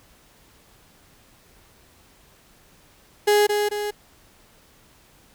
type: tone with echo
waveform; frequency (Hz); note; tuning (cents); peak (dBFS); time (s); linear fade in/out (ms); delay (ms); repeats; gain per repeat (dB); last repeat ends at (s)
35% pulse; 415.3; G#4; 0; -13; 3.27-3.47; 10; 220; 2; -5; 3.91
effects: pink hiss -55 dBFS RMS until 5.34 s